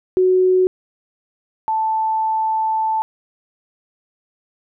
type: tone pair in turn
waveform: sine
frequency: 370 / 880 Hz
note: F#4 / A5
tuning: 0 / 0 cents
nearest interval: octave + minor third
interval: 1500 cents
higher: second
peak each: -11 / -16 dBFS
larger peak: first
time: 0.17-0.67 / 1.68-3.02 s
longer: second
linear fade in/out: 0 ms
effects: none